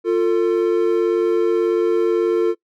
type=tone pair together; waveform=triangle; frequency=350.4 / 448.6 Hz; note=F4 / A4; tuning=+6 / +34 cents; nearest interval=major third; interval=428 cents; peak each=-15 dBFS; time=0.04-2.55 s; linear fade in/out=50 ms; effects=noise-tail reverb RT60 0.1 s tail -21 dB re dry